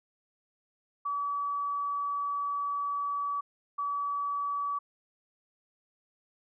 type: tone bursts at uneven times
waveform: sine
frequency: 1144 Hz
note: D6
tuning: 46 cents flat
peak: -29 dBFS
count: 2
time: 1.05-3.41 / 3.78-4.79 s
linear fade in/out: 10 ms
effects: none